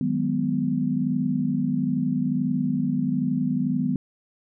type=chord; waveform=sine; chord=G# minor seventh; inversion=second; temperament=just; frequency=155.74 / 186.89 / 207.7 / 249.2 Hz; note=D#3 / F#3 / G#3 / B3; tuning=+2 / +18 / 0 / +16 cents; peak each=-28 / -28 / -29 / -24 dBFS; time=0.01-3.96 s; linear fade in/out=2 ms; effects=none